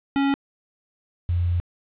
square / sine tone pair in turn, 277.2 / 87.31 Hz, C#4 / F2, 0 / 0 cents, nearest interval octave + minor sixth, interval 2000 cents, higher first, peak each -19 dBFS, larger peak neither, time 0.16-0.34 / 1.29-1.6 s, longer second, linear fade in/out 0 ms, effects resampled to 8000 Hz + 8-bit

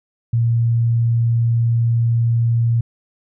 sine tone, 116.6 Hz, A#2, 1 cent sharp, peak -13 dBFS, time 0.33-2.81 s, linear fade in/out 5 ms, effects none

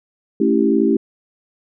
sine chord, A dominant seventh, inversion none, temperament equal, 220 / 277.2 / 329.6 / 392 Hz, A3 / C#4 / E4 / G4, 0 / 0 / 0 / 0 cents, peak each -18 dBFS, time 0.4-0.97 s, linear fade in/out 5 ms, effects none

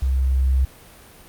sine tone with level ramp, 65.7 Hz, C2, 8 cents sharp, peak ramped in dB -17 to -14 dBFS, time 0.02-0.65 s, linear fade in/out 5 ms, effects pink hiss -46 dBFS RMS until 1.28 s + Opus 48 kbps

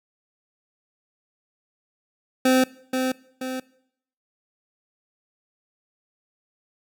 25% pulse tone with echo, 258.5 Hz, C4, 21 cents flat, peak -12 dBFS, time 2.45-2.64 s, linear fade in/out 5 ms, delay 480 ms, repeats 2, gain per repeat -6 dB, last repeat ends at 3.6 s, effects noise-tail reverb RT60 0.7 s tail -21 dB re dry

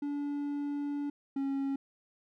triangle tone pair in turn, 287.8 / 274.1 Hz, D4 / C#4, -35 / -19 cents, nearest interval minor second, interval 84 cents, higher first, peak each -30 / -28 dBFS, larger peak second, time 0.02-1.1 / 1.36-1.76 s, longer first, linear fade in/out 5 ms, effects none

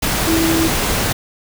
sine tone in noise, 326.3 Hz, E4, 18 cents flat, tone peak -14 dBFS, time 0.27-0.68 s, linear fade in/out 10 ms, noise pink, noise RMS -18 dBFS, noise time 0.02-1.13 s, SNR +1 dB, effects none

